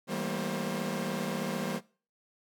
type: tone cluster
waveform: sawtooth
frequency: 161.8 / 195.2 / 223.3 / 238.1 / 532 Hz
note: E3 / G3 / A3 / A#3 / C5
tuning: -32 / -7 / +26 / +37 / +29 cents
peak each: -35 / -32 / -37 / -34 / -35 dBFS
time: 0.07-1.81 s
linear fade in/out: 50 ms
effects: noise-tail reverb RT60 0.4 s tail -22 dB re dry